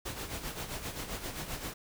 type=noise with tremolo; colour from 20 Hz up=pink; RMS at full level=-37 dBFS; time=0.05-1.74 s; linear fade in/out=10 ms; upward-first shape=sine; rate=7.6 Hz; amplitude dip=60%; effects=none